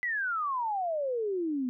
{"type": "exponential sweep", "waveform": "sine", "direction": "down", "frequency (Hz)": [2014, 243.1], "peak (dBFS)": -28, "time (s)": [0.03, 1.69], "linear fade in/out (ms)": 0, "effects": []}